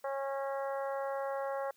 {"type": "harmonic tone", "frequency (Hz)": 273.8, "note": "C#4", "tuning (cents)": -21, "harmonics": [2, 3, 4, 5, 6, 7], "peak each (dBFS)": [-35, -40, -43, -47, -50, -52], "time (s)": [0.04, 1.71], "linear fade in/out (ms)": 5, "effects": ["white hiss -68 dBFS RMS until 1.76 s"]}